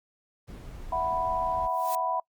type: noise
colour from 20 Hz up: brown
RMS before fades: -41 dBFS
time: 0.47-1.68 s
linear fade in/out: 20 ms
type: chord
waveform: sine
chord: E suspended second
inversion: none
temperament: equal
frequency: 659.3 / 740 / 987.8 Hz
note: E5 / F#5 / B5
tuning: 0 / 0 / 0 cents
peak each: -32 / -31 / -28 dBFS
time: 0.92-2.2 s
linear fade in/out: 5 ms
type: noise with exponential growth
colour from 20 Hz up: blue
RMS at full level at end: -34 dBFS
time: 1.61-1.95 s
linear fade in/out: 0 ms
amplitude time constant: 73 ms
effects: noise-tail reverb RT60 0.1 s tail -25 dB re dry + Opus 48 kbps